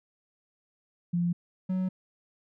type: tone pair in turn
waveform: sine / triangle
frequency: 173.4 / 185.94 Hz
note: F3 / F#3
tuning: -12 / +9 cents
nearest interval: minor second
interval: 121 cents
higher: second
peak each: -24 dBFS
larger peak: neither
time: 1.13-1.33 / 1.69-1.89 s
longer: neither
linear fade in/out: 10 ms
effects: none